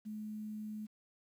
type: tone with quantisation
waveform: sine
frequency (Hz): 213.7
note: G#3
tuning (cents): +50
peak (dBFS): -40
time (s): 0.05-0.87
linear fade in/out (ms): 20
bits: 11
effects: none